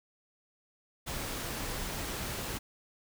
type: noise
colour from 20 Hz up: pink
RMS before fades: -37 dBFS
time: 1.06-2.59 s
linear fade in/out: 20 ms
effects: none